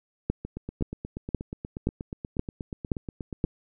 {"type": "two click trains", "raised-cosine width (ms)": 3, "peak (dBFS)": [-11, -21], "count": [7, 26], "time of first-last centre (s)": [[0.3, 3.441], [0.45, 3.448]], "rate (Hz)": [1.91, 8.34], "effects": []}